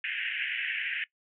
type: band-pass noise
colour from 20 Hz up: pink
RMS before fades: -33 dBFS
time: 0.04-1.04 s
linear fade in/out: 2 ms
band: 1600 to 3000 Hz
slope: 96 dB/octave
effects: noise-tail reverb RT60 0.1 s tail -20 dB re dry